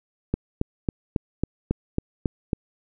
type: click train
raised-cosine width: 3 ms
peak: -9 dBFS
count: 9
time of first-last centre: 0.34-2.532 s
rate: 3.65 Hz
effects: none